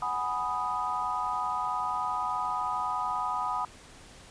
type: chord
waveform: sine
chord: G# minor seventh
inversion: third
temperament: equal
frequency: 740 / 830.6 / 987.8 / 1244.5 Hz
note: F#5 / G#5 / B5 / D#6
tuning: 0 / 0 / 0 / 0 cents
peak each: -36 / -36 / -32 / -32 dBFS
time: 0.02-3.65 s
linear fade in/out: 2 ms
effects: pink hiss -51 dBFS RMS until 4.3 s + resampled to 22050 Hz